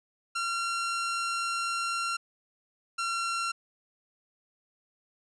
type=tone pair in turn; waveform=sawtooth; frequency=1372 / 1366.2 Hz; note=F6 / F6; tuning=-31 / -38 cents; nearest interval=unison; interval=7 cents; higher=first; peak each=-25 dBFS; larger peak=neither; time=0.35-2.17 / 2.98-3.52 s; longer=first; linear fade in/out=10 ms; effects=resampled to 22050 Hz